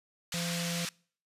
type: band-pass noise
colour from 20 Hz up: white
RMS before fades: -37 dBFS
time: 0.32-0.89 s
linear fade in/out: 2 ms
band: 1300 to 6000 Hz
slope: 12 dB/octave
type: harmonic tone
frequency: 171 Hz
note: F3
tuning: 36 cents flat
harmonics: 1 / 3 / 4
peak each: -34 / -43 / -48 dBFS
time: 0.34-0.85 s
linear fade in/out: 0 ms
effects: noise-tail reverb RT60 0.5 s tail -26 dB re dry + resampled to 32000 Hz